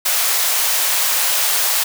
white high-pass noise, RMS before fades -17 dBFS, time 0.05-1.84 s, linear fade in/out 10 ms, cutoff 550 Hz, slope 24 dB/octave, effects none

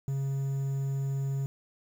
triangle tone with quantisation, 137 Hz, C#3, 20 cents flat, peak -26 dBFS, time 0.08-1.46 s, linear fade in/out 0 ms, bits 9, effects none

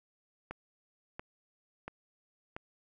click train, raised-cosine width 0.5 ms, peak -25 dBFS, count 4, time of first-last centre 0.51-2.565 s, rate 1.46 Hz, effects none

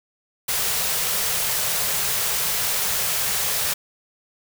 white band-stop noise, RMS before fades -23 dBFS, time 0.48-3.74 s, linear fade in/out 10 ms, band 210 to 380 Hz, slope 96 dB/octave, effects none

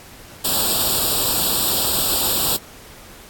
white noise with comb filter, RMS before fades -19 dBFS, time 0.44-2.57 s, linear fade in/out 10 ms, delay 0.24 ms, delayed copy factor +0.9, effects pink hiss -42 dBFS RMS until 3.29 s + AAC 64 kbps

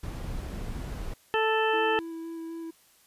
brown noise, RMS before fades -35 dBFS, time 0.03-1.14 s, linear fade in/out 5 ms
harmonic tone, 440 Hz, A4, in tune, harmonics 1 / 2 / 3 / 4 / 6 / 7, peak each -26 / -28 / -33 / -31 / -33 / -36 dBFS, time 1.34-1.99 s, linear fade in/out 0 ms
triangle tone with vibrato, 329.6 Hz, E4, in tune, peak -33 dBFS, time 1.73-2.71 s, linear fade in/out 10 ms, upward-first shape square, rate 3.9 Hz, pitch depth 9 cents each way
effects white hiss -61 dBFS RMS until 3.06 s + resampled to 32000 Hz

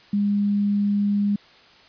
sine tone, 203.6 Hz, G#3, 34 cents flat, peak -18 dBFS, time 0.13-1.36 s, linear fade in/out 5 ms, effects white hiss -51 dBFS RMS until 1.88 s + resampled to 11025 Hz

